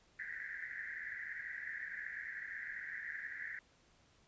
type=band-pass noise; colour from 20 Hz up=white; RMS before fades=-45 dBFS; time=0.19-3.59 s; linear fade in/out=2 ms; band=1600 to 2000 Hz; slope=96 dB/octave; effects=pink hiss -69 dBFS RMS until 4.27 s + resampled to 16000 Hz